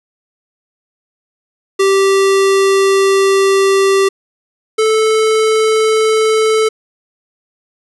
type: tone pair in turn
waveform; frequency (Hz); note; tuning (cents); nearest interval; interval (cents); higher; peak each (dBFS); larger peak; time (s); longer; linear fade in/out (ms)
square; 390 / 437.8; G4 / A4; -9 / -9; major second; 200; second; -9 / -10; first; 1.79-4.09 / 4.78-6.69; first; 10
effects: resampled to 24000 Hz + 8-bit